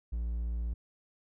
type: tone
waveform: triangle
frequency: 57.8 Hz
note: A#1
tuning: 14 cents flat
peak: -29 dBFS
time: 0.12-0.74 s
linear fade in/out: 10 ms
effects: none